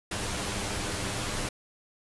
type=noise with comb filter; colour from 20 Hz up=pink; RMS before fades=-32 dBFS; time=0.11-1.49 s; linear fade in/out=5 ms; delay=9.9 ms; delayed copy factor=+0.65; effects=resampled to 24000 Hz